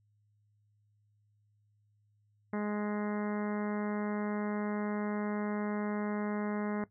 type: harmonic tone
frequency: 208.5 Hz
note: G#3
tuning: 7 cents sharp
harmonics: 1 / 2 / 3 / 4 / 5 / 6 / 7 / 8 / 9 / 10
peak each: -33 / -39 / -43 / -45 / -47 / -49 / -50 / -51 / -52 / -53 dBFS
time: 2.53-6.84 s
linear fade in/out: 2 ms
effects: noise-tail reverb RT60 0.1 s tail -17 dB re dry + added 104 Hz sine -68 dBFS peak until 6.9 s